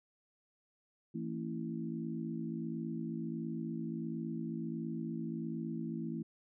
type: harmonic tone with a mistuned harmonic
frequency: 55 Hz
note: A1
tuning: in tune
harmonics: 3 / 4 / 5 / 6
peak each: -41 / -40 / -46 / -43 dBFS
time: 1.14-6.23 s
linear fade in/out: 10 ms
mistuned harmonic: 4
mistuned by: +50 cents
effects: none